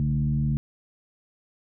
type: tone with frequency modulation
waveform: sine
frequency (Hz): 143.1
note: D3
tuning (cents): -45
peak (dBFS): -21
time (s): 0-0.57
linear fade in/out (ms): 0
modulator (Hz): 77.5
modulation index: 0.86
effects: none